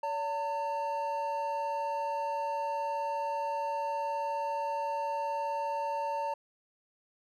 triangle tone pair together, 570 / 904.8 Hz, C#5 / A5, +48 / +48 cents, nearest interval minor sixth, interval 800 cents, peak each -34 / -30 dBFS, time 0.03-6.34 s, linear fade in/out 5 ms, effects none

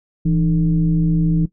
sine tone with frequency modulation, 164.81 Hz, E3, in tune, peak -13 dBFS, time 0.25-1.46 s, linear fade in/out 10 ms, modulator 138 Hz, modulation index 0.69, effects noise-tail reverb RT60 0.1 s tail -17 dB re dry

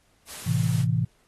white noise, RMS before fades -39 dBFS, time 0.26-0.86 s, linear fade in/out 50 ms
sine chord, A minor, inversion none, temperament equal, 110 / 130.81 / 164.81 Hz, A2 / C3 / E3, 0 / 0 / 0 cents, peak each -25 dBFS, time 0.46-1.05 s, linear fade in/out 10 ms
effects pink hiss -65 dBFS RMS until 1.27 s + AAC 32 kbps

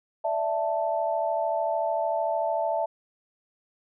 sine chord, D suspended second, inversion none, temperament just, 587.3 / 660.7 / 881 Hz, D5 / E5 / A5, 0 / +4 / +2 cents, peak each -31 / -26 / -29 dBFS, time 0.24-2.86 s, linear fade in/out 10 ms, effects none

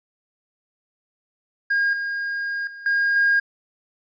triangle tone with level steps, 1623 Hz, G#6, 40 cents flat, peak -15 / -22 / -34 / -15 / -12 dBFS, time 1.7-3.4 s, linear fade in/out 10 ms, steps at 1.93 / 2.67 / 2.86 / 3.16 s, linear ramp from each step 2 ms, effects tanh soft clip ceiling -11 dBFS + resampled to 16000 Hz

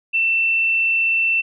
sine tone, 2681 Hz, E7, 29 cents sharp, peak -15 dBFS, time 0.13-1.42 s, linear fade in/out 20 ms, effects none

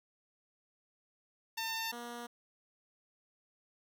10% pulse tone pair in turn, 901 / 238.6 Hz, A5 / A#3, +41 / +41 cents, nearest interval octave + major seventh, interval 2300 cents, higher first, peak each -27 / -34 dBFS, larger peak first, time 1.57-1.92 / 1.92-2.27 s, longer neither, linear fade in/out 10 ms, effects none

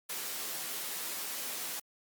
white noise with comb filter, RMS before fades -38 dBFS, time 0.09-1.8 s, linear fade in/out 10 ms, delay 12 ms, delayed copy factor +0.5, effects high-pass 200 Hz 12 dB/octave + Opus 48 kbps

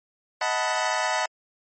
25% pulse chord, B dominant seventh, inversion first, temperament equal with one note detuned, 630.2 / 740 / 880 / 987.8 Hz, D#5 / F#5 / A5 / B5, +22 / 0 / 0 / 0 cents, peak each -25 dBFS, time 0.41-1.26 s, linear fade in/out 5 ms, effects MP3 32 kbps

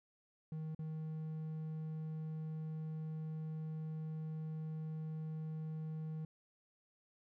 triangle tone with dropouts, 157.3 Hz, D#3, 19 cents sharp, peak -38 dBFS, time 0.52-6.25 s, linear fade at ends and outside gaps 2 ms, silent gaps 0.748-0.791 s, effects none

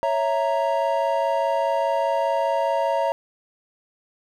triangle chord, A# diminished, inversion first, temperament equal, 554.4 / 659.3 / 932.3 Hz, C#5 / E5 / A#5, 0 / 0 / 0 cents, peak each -22 dBFS, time 0.03-3.12 s, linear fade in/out 0 ms, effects none

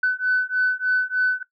sine beating tone pair, 1503 / 1506.3 Hz, F#6 / F#6, +27 / +31 cents, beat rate 3.3 Hz, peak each -21 dBFS, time 0.03-1.43 s, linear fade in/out 5 ms, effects noise-tail reverb RT60 0.1 s tail -17 dB re dry + tanh soft clip ceiling -12 dBFS

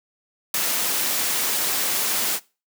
white noise with ADSR envelope, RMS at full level -21 dBFS, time 0.54-2.4 s, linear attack 3 ms, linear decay 14 ms, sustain -2 dB, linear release 56 ms, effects noise-tail reverb RT60 0.3 s tail -21 dB re dry + high-pass 200 Hz 12 dB/octave

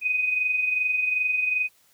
sine tone with amplitude modulation, 2500 Hz, D#7, 8 cents sharp, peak -19 dBFS, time 0.01-1.69 s, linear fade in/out 50 ms, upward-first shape sine, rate 22.6 Hz, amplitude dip 50%, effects white hiss -61 dBFS RMS until 1.93 s

